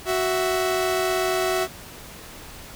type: tone pair together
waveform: sawtooth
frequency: 371.7 / 659.3 Hz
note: F#4 / E5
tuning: +8 / 0 cents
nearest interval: minor seventh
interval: 992 cents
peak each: -19 / -21 dBFS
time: 0.05-1.68 s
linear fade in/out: 50 ms
effects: pink hiss -41 dBFS RMS until 2.75 s